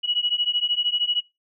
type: beating tone pair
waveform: sine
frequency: 2916 / 2929 Hz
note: F#7 / F#7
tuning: -26 / -18 cents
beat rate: 13 Hz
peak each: -24 dBFS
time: 0.03-1.21 s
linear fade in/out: 20 ms
effects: noise-tail reverb RT60 0.2 s tail -20 dB re dry